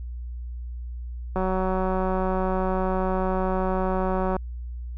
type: click train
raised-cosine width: 1 ms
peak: -13 dBFS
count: 563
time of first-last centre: 1.36-4.365 s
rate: 187 Hz
effects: added 60 Hz sine -31 dBFS peak until 4.97 s